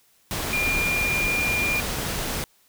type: tone in noise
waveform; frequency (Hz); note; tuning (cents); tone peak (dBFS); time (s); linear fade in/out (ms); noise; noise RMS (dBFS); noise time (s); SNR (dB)
sine; 2403; D7; +39; -22; 0.53-1.8; 0; pink; -28; 0.31-2.44; +3
effects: white hiss -61 dBFS RMS until 2.68 s